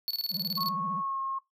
square tone with tremolo, 4435 Hz, C#8, in tune, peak -28 dBFS, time 0.08-0.69 s, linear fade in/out 0 ms, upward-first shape square, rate 19 Hz, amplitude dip 80%
triangle tone with vibrato, 182.7 Hz, F#3, 22 cents flat, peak -35 dBFS, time 0.3-1.03 s, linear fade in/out 50 ms, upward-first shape sine, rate 15 Hz, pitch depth 230 cents each way
sine tone with pitch glide, 1098 to 1077.3 Hz, C#6 to C#6, -17 to -50 cents, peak -30 dBFS, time 0.57-1.39 s, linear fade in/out 10 ms, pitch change -33 cents, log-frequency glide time 0.99-1.2 s
effects noise-tail reverb RT60 0.2 s tail -20 dB re dry

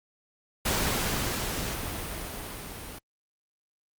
pink noise with level ramp, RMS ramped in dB -26 to -41 dBFS, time 0.65-2.99 s, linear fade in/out 10 ms, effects Opus 48 kbps

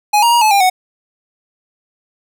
square tone with pitch steps, 835 / 941 / 949 / 862 / 800 / 741 Hz, G#5 / A#5 / A#5 / A5 / G5 / F#5, +9 / +16 / +31 / -36 / +35 / +2 cents, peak -9 dBFS, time 0.13-0.7 s, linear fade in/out 10 ms, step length 95 ms, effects none

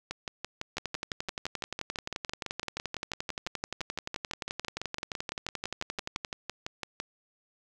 two click trains, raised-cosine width 0.2 ms, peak -16 / -17 dBFS, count 64 / 42, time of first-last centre 0.77-6.248 / 0.11-7.001 s, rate 11.5 / 5.95 Hz, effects none

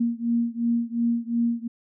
sine beating tone pair, 233.3 / 236.1 Hz, A#3 / A#3, +2 / +22 cents, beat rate 2.8 Hz, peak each -24 / -25 dBFS, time 0-1.68 s, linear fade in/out 10 ms, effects none

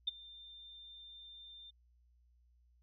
sine tone with ADSR envelope, 3592 Hz, A7, 35 cents sharp, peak -29 dBFS, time 0.07-1.71 s, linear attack 10 ms, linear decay 18 ms, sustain -22 dB, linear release 14 ms, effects added 60 Hz sine -66 dBFS peak until 2.82 s

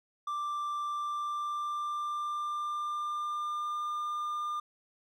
triangle tone with pitch glide, 1178 to 1202.8 Hz, D6 to D6, +5 to +41 cents, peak -30 dBFS, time 0.27-4.6 s, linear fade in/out 5 ms, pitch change +36 cents, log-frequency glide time 0.84-3.84 s, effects none

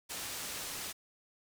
white low-pass noise, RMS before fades -41 dBFS, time 0.09-0.93 s, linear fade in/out 20 ms, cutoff 11000 Hz, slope 12 dB/octave, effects none

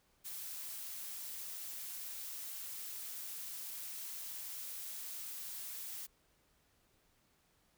blue noise, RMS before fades -45 dBFS, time 0.24-6.07 s, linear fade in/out 20 ms, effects pink hiss -73 dBFS RMS until 7.77 s

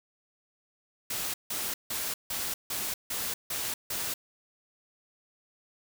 white noise bursts, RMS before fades -33 dBFS, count 8, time 1.1-4.14 s, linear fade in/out 5 ms, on 240 ms, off 160 ms, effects none

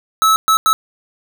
square tone bursts at uneven times, 1300 Hz, E6, 24 cents flat, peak -10 dBFS, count 3, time 0.22-0.36 / 0.48-0.57 / 0.66-0.73 s, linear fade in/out 0 ms, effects none

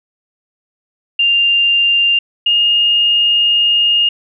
sine tone pair in turn, 2794 / 2840 Hz, F7 / F7, 0 / +28 cents, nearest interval unison, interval 28 cents, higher second, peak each -9 dBFS, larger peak neither, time 1.19-2.19 / 2.46-4.09 s, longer second, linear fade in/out 5 ms, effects none

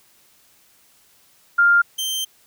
sine / sawtooth tone pair in turn, 1400 / 3130 Hz, F6 / G7, +4 / -3 cents, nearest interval octave + major second, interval 1393 cents, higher second, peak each -11 / -19 dBFS, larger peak first, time 1.58-1.82 / 1.98-2.25 s, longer second, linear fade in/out 10 ms, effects white hiss -56 dBFS RMS until 2.46 s

